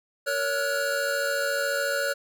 square tone cluster, 462.3 / 561 / 1381 / 1455 Hz, A#4 / C#5 / F6 / F#6, -14 / +21 / -20 / -29 cents, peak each -37 / -28 / -37 / -29 dBFS, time 0.26-2.14 s, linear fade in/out 20 ms, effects none

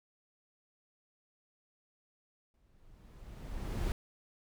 brown noise with exponential growth, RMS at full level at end -30 dBFS, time 2.54-3.92 s, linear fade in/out 1 ms, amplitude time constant 300 ms, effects none

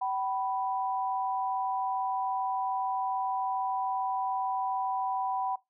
sine tone pair together, 765.3 / 987.8 Hz, G5 / B5, -42 / 0 cents, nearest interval major third, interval 442 cents, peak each -30 / -32 dBFS, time 0.01-5.56 s, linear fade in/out 10 ms, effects noise-tail reverb RT60 0.2 s tail -20 dB re dry

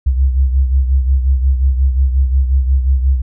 sine beating tone pair, 65.4 / 71 Hz, C2 / C#2, 0 / +42 cents, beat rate 5.6 Hz, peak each -10 / -18 dBFS, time 0.06-3.22 s, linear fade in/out 10 ms, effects none

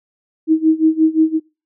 sine tone with tremolo, 317.6 Hz, D#4, 36 cents sharp, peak -7 dBFS, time 0.47-1.4 s, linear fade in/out 50 ms, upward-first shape sine, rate 5.7 Hz, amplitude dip 90%, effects noise-tail reverb RT60 0.3 s tail -24 dB re dry

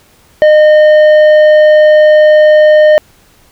sine tone with tanh clipping, 611 Hz, D#5, 32 cents flat, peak -3 dBFS, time 0.42-2.98 s, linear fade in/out 0 ms, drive 8 dB, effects pink hiss -46 dBFS RMS until 3.51 s

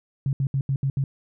sine tone bursts at uneven times, 136.3 Hz, C#3, 29 cents flat, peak -20 dBFS, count 6, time 0.26-0.33 / 0.4-0.47 / 0.54-0.61 / 0.69-0.76 / 0.83-0.9 / 0.97-1.04 s, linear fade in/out 2 ms, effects none

